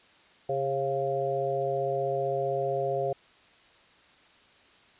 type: harmonic tone with a mistuned harmonic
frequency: 135.4 Hz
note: C#3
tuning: 40 cents flat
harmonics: 1 / 3 / 4 / 5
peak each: -37 / -31 / -30 / -31 dBFS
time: 0.49-3.13 s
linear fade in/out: 5 ms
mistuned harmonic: 5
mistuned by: +39 cents
effects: white hiss -58 dBFS RMS until 4.99 s + resampled to 8000 Hz